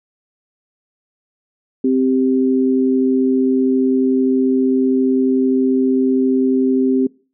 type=tone pair together; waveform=sine; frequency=260.8 / 392 Hz; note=C4 / G4; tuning=-5 / 0 cents; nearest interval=perfect fifth; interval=705 cents; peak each=-13 / -18 dBFS; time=1.84-7.07 s; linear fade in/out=5 ms; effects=noise-tail reverb RT60 0.4 s tail -24 dB re dry